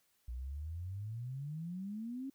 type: exponential sweep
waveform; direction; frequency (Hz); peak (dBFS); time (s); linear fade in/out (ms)
sine; up; 58.27 to 276.8; -39; 0.28-2.3; 5
effects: white hiss -75 dBFS RMS until 2.34 s